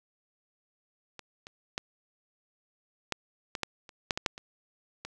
clicks, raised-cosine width 0.2 ms, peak -25 / -27 / -14 / -12 / -16 / -12 / -30 / -9 / -14 / -8 / -25 / -21 dBFS, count 12, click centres 1.193 / 1.469 / 1.779 / 3.123 / 3.552 / 3.633 / 3.892 / 4.108 / 4.175 / 4.262 / 4.379 / 5.05 s, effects none

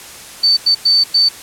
sine tone bursts at uneven times, 4545 Hz, C#8, 42 cents sharp, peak -8 dBFS, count 4, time 0.43-0.57 / 0.66-0.75 / 0.85-1.04 / 1.14-1.29 s, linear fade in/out 10 ms, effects white hiss -34 dBFS RMS until 1.42 s + low-pass 11000 Hz 12 dB/octave

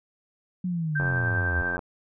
sine linear sweep, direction down, 185 to 73.42 Hz, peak -25 dBFS, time 0.64-1.62 s, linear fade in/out 5 ms
sine tone with tremolo, 1568 Hz, G6, in tune, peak -24 dBFS, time 0.95-1.77 s, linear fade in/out 10 ms, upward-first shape triangle, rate 10 Hz, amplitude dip 35%
click train, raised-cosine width 1 ms, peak -19 dBFS, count 71, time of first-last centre 1-1.792 s, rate 88.4 Hz
effects none

